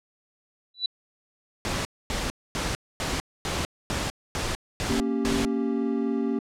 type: tone with exponential growth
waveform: sine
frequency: 3960 Hz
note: B7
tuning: 4 cents sharp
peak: -19 dBFS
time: 0.74-0.86 s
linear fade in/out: 5 ms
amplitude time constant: 24 ms
type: noise bursts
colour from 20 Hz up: pink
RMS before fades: -28 dBFS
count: 9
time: 1.65-5.45 s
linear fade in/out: 0 ms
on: 200 ms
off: 250 ms
type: chord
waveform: triangle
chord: G diminished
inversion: first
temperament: equal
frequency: 233.1 / 277.2 / 392 Hz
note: Bb3 / Db4 / G4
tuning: 0 / 0 / 0 cents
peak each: -25 / -26 / -28 dBFS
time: 4.89-6.39 s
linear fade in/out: 5 ms
effects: low-pass 8000 Hz 12 dB/octave